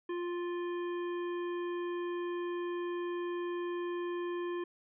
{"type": "harmonic tone", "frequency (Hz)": 350, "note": "F4", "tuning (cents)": 4, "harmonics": [1, 3, 5, 7, 9], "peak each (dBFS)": [-34, -44, -49, -56, -57], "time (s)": [0.09, 4.64], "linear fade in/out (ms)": 5, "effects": []}